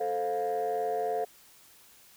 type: chord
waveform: sine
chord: F major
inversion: first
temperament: equal with one note detuned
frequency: 440 / 523.3 / 705.8 Hz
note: A4 / C5 / F5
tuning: 0 / 0 / +18 cents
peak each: -30 / -34 / -29 dBFS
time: 0-1.25 s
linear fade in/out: 10 ms
effects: tanh soft clip ceiling -23 dBFS + white hiss -57 dBFS RMS until 2.16 s